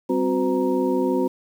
sine tone cluster, 196 / 261 / 365 / 508 / 936 Hz, G3 / C4 / F#4 / B4 / A#5, 0 / -4 / -24 / +49 / +7 cents, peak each -30 / -22 / -23 / -26 / -30 dBFS, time 0.09-1.28 s, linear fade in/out 10 ms, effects 8-bit

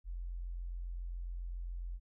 sine tone, 43.65 Hz, F1, in tune, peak -38 dBFS, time 0.04-2 s, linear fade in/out 50 ms, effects none

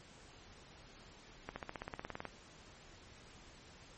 accelerating click train, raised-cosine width 0.5 ms, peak -26 dBFS, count 14, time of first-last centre 1.49-2.253 s, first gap 70 ms, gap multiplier 0.97, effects pink hiss -58 dBFS RMS until 3.97 s + MP3 32 kbps

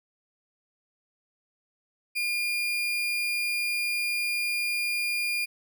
35% pulse tone, 2416 Hz, D7, 48 cents sharp, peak -24 dBFS, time 2.15-5.46 s, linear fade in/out 20 ms, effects none

